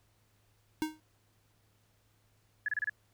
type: tone with exponential decay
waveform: square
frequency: 311.1 Hz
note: D#4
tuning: in tune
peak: -27 dBFS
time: 0.82-1 s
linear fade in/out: 0 ms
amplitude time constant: 39 ms
type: tone bursts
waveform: sine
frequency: 1700 Hz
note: G#6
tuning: 40 cents sharp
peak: -29 dBFS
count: 5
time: 2.66-2.896 s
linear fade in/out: 2 ms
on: 24 ms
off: 29 ms
effects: added 105 Hz sine -70 dBFS peak until 3.13 s + pink hiss -72 dBFS RMS until 3.13 s